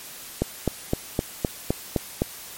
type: click train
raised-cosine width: 2 ms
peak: -7 dBFS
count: 8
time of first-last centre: 0.42-2.219 s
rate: 3.89 Hz
effects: white hiss -40 dBFS RMS until 2.57 s + MP3 64 kbps